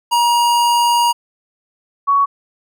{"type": "tone pair in turn", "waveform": ["square", "sine"], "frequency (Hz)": [950, 1119.6], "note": ["A#5", "C#6"], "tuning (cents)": [33, 17], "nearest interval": "minor third", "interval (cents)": 284, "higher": "second", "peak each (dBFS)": [-12, -10], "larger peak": "second", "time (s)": [[0.11, 1.13], [2.07, 2.26]], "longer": "first", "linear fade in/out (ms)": 20, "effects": []}